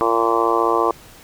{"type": "harmonic tone", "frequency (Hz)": 114.9, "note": "A#2", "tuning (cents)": -25, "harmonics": [3, 4, 5, 6, 7, 8, 9, 10], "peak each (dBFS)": [-22, -21, -26, -25, -26, -26, -21, -22], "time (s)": [0.01, 0.91], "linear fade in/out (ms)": 0, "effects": ["pink hiss -44 dBFS RMS until 1.23 s"]}